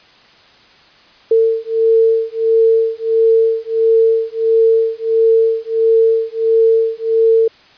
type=beating tone pair; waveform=sine; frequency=450 / 451.5 Hz; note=A4 / A4; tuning=+39 / +45 cents; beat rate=1.5 Hz; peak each=-13 dBFS; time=1.31-7.48 s; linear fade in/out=5 ms; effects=white hiss -46 dBFS RMS until 7.77 s + resampled to 11025 Hz